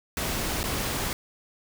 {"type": "noise with dropouts", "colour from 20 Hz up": "pink", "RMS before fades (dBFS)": -29, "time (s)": [0.17, 1.13], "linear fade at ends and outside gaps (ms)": 1, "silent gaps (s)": [0.631, 0.639], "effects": []}